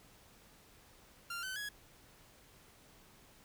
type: tone with pitch steps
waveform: sawtooth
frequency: 1389 / 1523.5 / 1671 Hz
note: F6 / G6 / G#6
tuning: -10 / -50 / +10 cents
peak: -36 dBFS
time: 1.3-1.69 s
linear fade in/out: 5 ms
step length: 130 ms
effects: pink hiss -62 dBFS RMS until 3.44 s